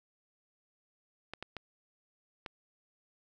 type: clicks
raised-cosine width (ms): 0.3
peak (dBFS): -24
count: 4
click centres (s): 1.336 / 1.426 / 1.567 / 2.462
effects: none